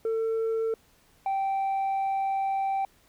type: tone pair in turn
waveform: sine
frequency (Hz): 448.8 / 779.2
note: A4 / G5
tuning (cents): +34 / -11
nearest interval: minor seventh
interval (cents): 955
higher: second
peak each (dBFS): -22 / -22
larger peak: neither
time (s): 0.05-0.74 / 1.26-2.85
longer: second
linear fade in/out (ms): 2
effects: tanh soft clip ceiling -24 dBFS + pink hiss -62 dBFS RMS until 3.08 s